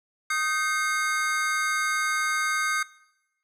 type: tone cluster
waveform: square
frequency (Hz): 1242 / 1547 / 2141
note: D#6 / G6 / C7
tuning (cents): -3 / -23 / +39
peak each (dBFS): -29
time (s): 0.3-2.83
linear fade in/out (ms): 5
effects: noise-tail reverb RT60 0.9 s tail -20 dB re dry + low-pass 12000 Hz 12 dB/octave